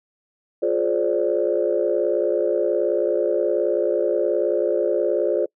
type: chord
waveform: sine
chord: D half-diminished seventh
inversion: first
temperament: just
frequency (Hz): 352.4 / 422.9 / 528.6 / 587.3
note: F4 / Ab4 / C5 / D5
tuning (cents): +16 / +31 / +18 / 0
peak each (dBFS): -23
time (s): 0.62-5.46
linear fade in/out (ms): 10
effects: noise-tail reverb RT60 0.1 s tail -26 dB re dry + tanh soft clip ceiling -8 dBFS